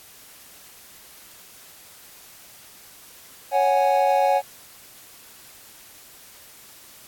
triangle chord, C# suspended fourth, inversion none, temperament equal, 554.4 / 740 / 830.6 Hz, C#5 / F#5 / G#5, 0 / 0 / 0 cents, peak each -19 dBFS, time 3.51-4.42 s, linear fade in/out 50 ms, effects white hiss -47 dBFS RMS until 7.07 s + AAC 64 kbps

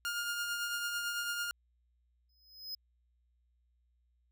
sawtooth tone with tremolo, 1414 Hz, F6, 21 cents sharp, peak -29 dBFS, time 0.05-1.51 s, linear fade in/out 0 ms, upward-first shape triangle, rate 9 Hz, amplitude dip 40%
square tone with exponential growth, 5070 Hz, D#8, 32 cents sharp, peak -37 dBFS, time 2.29-2.75 s, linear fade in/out 5 ms, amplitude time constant 100 ms
effects added 60 Hz sine -70 dBFS peak until 4.31 s

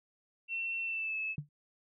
sine tone with pitch glide, 2704 to 2603 Hz, E7 to E7, +43 to -22 cents, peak -33 dBFS, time 0.48-1.36 s, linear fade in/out 50 ms, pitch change -65 cents, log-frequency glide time 0.83-1.17 s
sine tone with exponential decay, 146.83 Hz, D3, in tune, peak -30 dBFS, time 1.38-1.49 s, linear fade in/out 2 ms, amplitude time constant 22 ms
effects none

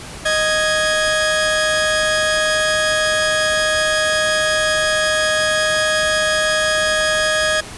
sawtooth tone pair together, 622.3 / 1661.3 Hz, D#5 / G#6, 0 / 0 cents, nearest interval octave + perfect fourth, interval 1700 cents, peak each -14 dBFS, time 0.25-7.61 s, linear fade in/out 10 ms, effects pink hiss -33 dBFS RMS until 7.77 s + resampled to 24000 Hz

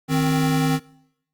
square tone pair together, 155.66 / 263 Hz, D#3 / C4, +1 / +9 cents, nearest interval major sixth, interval 908 cents, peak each -21 dBFS, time 0.08-0.8 s, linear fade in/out 50 ms, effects noise-tail reverb RT60 0.8 s tail -23 dB re dry + Opus 48 kbps

